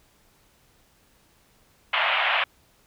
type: band-pass noise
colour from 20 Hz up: white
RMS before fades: -23 dBFS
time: 1.93-2.44 s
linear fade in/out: 5 ms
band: 620 to 3100 Hz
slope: 48 dB/octave
effects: pink hiss -61 dBFS RMS until 2.86 s